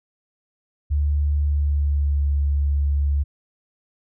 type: tone with pitch glide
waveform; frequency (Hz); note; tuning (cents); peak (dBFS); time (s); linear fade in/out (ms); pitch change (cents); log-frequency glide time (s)
sine; 73 to 71.29; D2 to C#2; -10 to +49; -17; 0.9-3.24; 20; -41; 1.43-2.24
effects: none